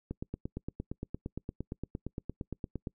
click train, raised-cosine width 3 ms, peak -23 dBFS, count 25, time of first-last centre 0.11-2.872 s, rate 8.69 Hz, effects noise-tail reverb RT60 0.1 s tail -26 dB re dry

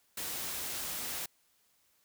white noise, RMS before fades -38 dBFS, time 0.17-1.26 s, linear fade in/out 5 ms, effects white hiss -71 dBFS RMS until 2.04 s

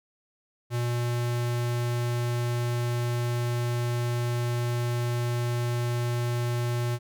square tone, 120.3 Hz, B2, 45 cents flat, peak -26 dBFS, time 0.7-6.99 s, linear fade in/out 50 ms, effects none

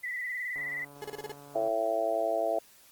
sine tone with vibrato, 1975.5 Hz, B6, in tune, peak -32 dBFS, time 0.03-0.85 s, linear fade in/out 10 ms, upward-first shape square, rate 19 Hz, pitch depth 38 cents each way
click train, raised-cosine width 1 ms, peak -37 dBFS, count 161, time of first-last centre 0.56-1.679 s, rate 143 Hz
35% pulse tone bursts, 423.4 Hz, G#4, 33 cents sharp, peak -34 dBFS, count 6, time 1.02-1.318 s, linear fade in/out 0 ms, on 23 ms, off 32 ms
harmonic tone, 111.3 Hz, A2, 20 cents sharp, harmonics 3 / 4 / 5 / 6 / 7, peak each -39 / -36 / -34 / -28 / -37 dBFS, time 1.55-2.59 s, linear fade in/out 5 ms
effects white hiss -58 dBFS RMS until 2.91 s + Opus 24 kbps

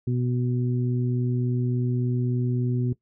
harmonic tone, 123.47 Hz, B2, in tune, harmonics 1 / 2 / 3, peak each -23 / -29 / -33 dBFS, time 0.07-2.93 s, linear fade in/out 5 ms, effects noise-tail reverb RT60 0.1 s tail -18 dB re dry

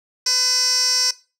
15% pulse tone with band-pass filter, 504 Hz, B4, 35 cents sharp, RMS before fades -19 dBFS, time 0.26-1.11 s, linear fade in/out 5 ms, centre 5800 Hz, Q 7.5, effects noise-tail reverb RT60 0.3 s tail -18 dB re dry

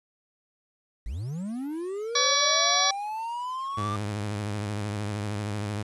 triangle linear sweep, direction up, 44.98 to 1197 Hz, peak -28 dBFS, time 1.06-3.96 s, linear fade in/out 0 ms
harmonic tone, 570 Hz, C#5, 48 cents sharp, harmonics 1 / 2 / 3 / 4 / 6 / 7 / 8 / 9 / 10, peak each -35 / -27 / -32 / -31 / -29 / -27 / -33 / -34 / -27 dBFS, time 2.15-2.91 s, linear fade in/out 5 ms
sawtooth tone with vibrato, 103.83 Hz, G#2, in tune, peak -25 dBFS, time 3.77-5.83 s, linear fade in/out 10 ms, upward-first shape triangle, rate 13 Hz, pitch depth 78 cents each way
effects resampled to 24000 Hz + 9-bit

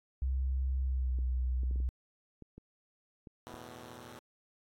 sine tone with pitch glide, 65.5 to 62.8 Hz, C2 to B1, +2 to +30 cents, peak -29 dBFS, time 0.22-1.89 s, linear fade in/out 0 ms, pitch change -72 cents, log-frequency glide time 0.83-1.16 s
clicks, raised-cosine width 3 ms, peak -36 dBFS, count 9, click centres 1.188 / 1.634 / 1.711 / 1.759 / 1.802 / 2.423 / 2.58 / 3.272 / 3.54 s
5% pulse chord, E suspended fourth, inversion none, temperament equal, 82.41 / 110 / 123.47 Hz, E2 / A2 / B2, 0 / 0 / 0 cents, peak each -42 / -41 / -39 dBFS, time 3.47-4.19 s, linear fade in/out 0 ms
effects AAC 64 kbps

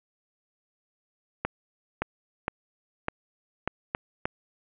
clicks, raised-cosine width 0.5 ms, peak -11 dBFS, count 7, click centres 1.45 / 2.02 / 2.481 / 3.084 / 3.676 / 3.949 / 4.255 s, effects resampled to 8000 Hz + 7-bit

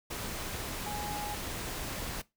sine tone in noise, 830.6 Hz, G#5, in tune, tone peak -37 dBFS, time 0.86-1.35 s, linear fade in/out 10 ms, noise pink, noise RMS -38 dBFS, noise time 0.1-2.22 s, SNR -2 dB, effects noise-tail reverb RT60 0.2 s tail -19 dB re dry

